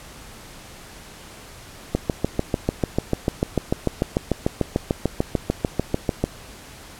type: click train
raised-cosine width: 2 ms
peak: -5 dBFS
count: 30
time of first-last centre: 1.95-6.24 s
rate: 6.76 Hz
effects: pink hiss -42 dBFS RMS until 6.99 s + low-pass 12000 Hz 12 dB/octave